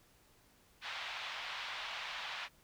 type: band-pass noise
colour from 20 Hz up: white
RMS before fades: -43 dBFS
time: 0.81-2.49 s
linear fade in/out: 50 ms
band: 730 to 3600 Hz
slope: 24 dB/octave
effects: pink hiss -67 dBFS RMS until 2.63 s